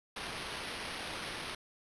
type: noise with sample-and-hold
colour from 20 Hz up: white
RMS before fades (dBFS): -41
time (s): 0.16-1.55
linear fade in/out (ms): 5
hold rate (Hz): 7350
effects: resampled to 24000 Hz